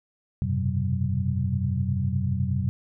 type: tone cluster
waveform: sine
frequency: 90.2 / 101.7 / 126.9 / 134.9 / 189.4 Hz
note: F#2 / G#2 / B2 / C#3 / F#3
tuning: -44 / -36 / +47 / -47 / +41 cents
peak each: -27 / -32 / -27 / -33 / -30 dBFS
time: 0.42-2.69 s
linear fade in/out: 0 ms
effects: none